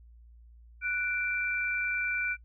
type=tone pair together; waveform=sine; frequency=1478.9 / 2349 Hz; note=F#6 / D7; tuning=-1 / 0 cents; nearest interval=minor sixth; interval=801 cents; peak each=-31 / -31 dBFS; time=0.81-2.37 s; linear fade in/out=50 ms; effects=noise-tail reverb RT60 0.1 s tail -24 dB re dry + added 58 Hz sine -51 dBFS peak until 2.44 s